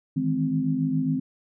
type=tone cluster; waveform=sine; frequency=155.5 / 162.9 / 210.6 / 259.9 Hz; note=D#3 / E3 / G#3 / C4; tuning=-1 / -20 / +24 / -11 cents; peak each=-29 / -28 / -33 / -24 dBFS; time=0.16-1.2 s; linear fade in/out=10 ms; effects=none

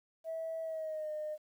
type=tone with pitch glide; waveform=sine; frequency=650 to 610 Hz; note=E5 to D#5; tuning=-24 to -34 cents; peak=-35 dBFS; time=0.24-1.38 s; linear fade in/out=50 ms; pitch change=-110 cents; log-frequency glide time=0.62-1.11 s; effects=tanh soft clip ceiling -32 dBFS + 11-bit

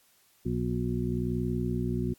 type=harmonic tone with a mistuned harmonic; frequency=61 Hz; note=B1; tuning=21 cents flat; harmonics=1 / 2 / 3 / 4 / 6; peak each=-36 / -32 / -33 / -33 / -35 dBFS; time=0.45-2.14 s; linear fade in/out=10 ms; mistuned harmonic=6; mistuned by=-24 cents; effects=white hiss -64 dBFS RMS until 2.18 s + AAC 64 kbps

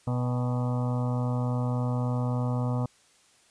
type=harmonic tone with a mistuned harmonic; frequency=123.47 Hz; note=B2; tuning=in tune; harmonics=1 / 2 / 4 / 5 / 6 / 7 / 8 / 9 / 10; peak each=-26 / -32 / -38 / -40 / -42 / -43 / -44 / -45 / -46 dBFS; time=0.07-2.86 s; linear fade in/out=5 ms; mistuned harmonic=6; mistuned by=+62 cents; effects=white hiss -61 dBFS RMS until 3.5 s + resampled to 22050 Hz

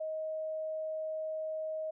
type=tone; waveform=sine; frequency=629 Hz; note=D#5; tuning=19 cents sharp; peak=-34 dBFS; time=0-1.91 s; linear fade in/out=10 ms; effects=none

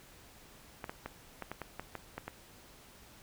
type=clicks; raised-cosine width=0.5 ms; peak=-24 dBFS; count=10; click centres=0.842 / 0.895 / 1.06 / 1.423 / 1.516 / 1.617 / 1.796 / 1.953 / 2.18 / 2.28 s; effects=pink hiss -57 dBFS RMS until 3.22 s

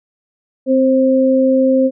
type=tone pair together; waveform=sine; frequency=261.2 / 528.3 Hz; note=C4 / C5; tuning=-3 / +17 cents; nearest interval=octave; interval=1220 cents; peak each=-12 dBFS; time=0.66-1.91 s; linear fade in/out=50 ms; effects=none

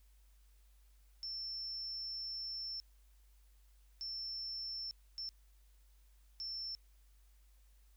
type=tone bursts at uneven times; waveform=sine; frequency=5370 Hz; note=E8; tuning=31 cents sharp; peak=-40 dBFS; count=4; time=1.23-2.8 / 4.01-4.91 / 5.18-5.29 / 6.4-6.75 s; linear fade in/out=0 ms; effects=added 50 Hz sine -62 dBFS peak until 7.96 s + white hiss -75 dBFS RMS until 7.96 s

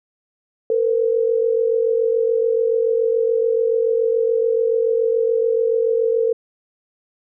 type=tone pair together; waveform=sine; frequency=454 / 501 Hz; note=A#4 / B4; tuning=-46 / +25 cents; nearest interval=major second; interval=171 cents; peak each=-16 / -21 dBFS; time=0.7-6.33 s; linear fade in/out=2 ms; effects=none

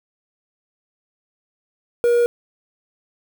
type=tone with quantisation; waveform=triangle; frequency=477 Hz; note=A#4; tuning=40 cents sharp; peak=-11 dBFS; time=2.04-2.26 s; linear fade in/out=0 ms; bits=6; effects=none

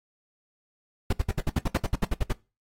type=noise bursts; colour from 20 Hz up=brown; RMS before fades=-23 dBFS; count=14; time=1.1-2.325 s; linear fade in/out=5 ms; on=29 ms; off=63 ms; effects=noise-tail reverb RT60 0.3 s tail -22 dB re dry + AAC 48 kbps

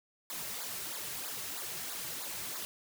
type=noise with flanger; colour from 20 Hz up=white; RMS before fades=-40 dBFS; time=0.3-2.65 s; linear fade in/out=0 ms; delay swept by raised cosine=0.34 to 4.14 ms; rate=3.1 Hz; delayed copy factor=-0.9; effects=none

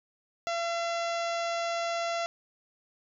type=harmonic tone; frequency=679 Hz; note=F5; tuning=49 cents flat; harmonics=1 / 2 / 3 / 4 / 5 / 6 / 7 / 8 / 9 / 10; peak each=-30 / -36 / -40 / -42 / -44 / -46 / -47 / -48 / -49 / -50 dBFS; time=0.47-2.26 s; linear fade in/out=0 ms; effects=none

